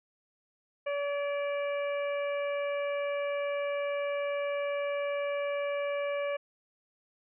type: harmonic tone with a mistuned harmonic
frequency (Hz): 571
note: D5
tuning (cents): -49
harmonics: 1 / 2 / 3 / 4 / 5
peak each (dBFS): -30 / -41 / -44 / -41 / -49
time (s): 0.86-6.37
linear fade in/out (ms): 10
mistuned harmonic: 4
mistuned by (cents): +37
effects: none